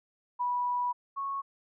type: tone pair in turn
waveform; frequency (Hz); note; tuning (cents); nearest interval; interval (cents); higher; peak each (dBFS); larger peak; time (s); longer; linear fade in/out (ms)
sine; 980 / 1102.3; B5 / C#6; -14 / -10; major second; 204; second; -27 / -31; first; 0.39-0.93 / 1.16-1.42; first; 20
effects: none